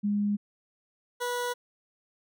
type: tone pair in turn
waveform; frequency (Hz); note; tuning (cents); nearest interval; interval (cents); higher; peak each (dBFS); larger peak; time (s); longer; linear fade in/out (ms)
sine / 20% pulse; 205.4 / 488.5; G#3 / B4; -19 / -19; octave + minor third; 1500; second; -24; neither; 0.03-0.37 / 1.2-1.54; neither; 20
effects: none